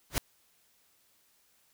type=noise with exponential growth; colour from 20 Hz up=pink; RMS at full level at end=-23 dBFS; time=0.1-0.18 s; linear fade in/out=0 ms; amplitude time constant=17 ms; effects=white hiss -68 dBFS RMS until 1.73 s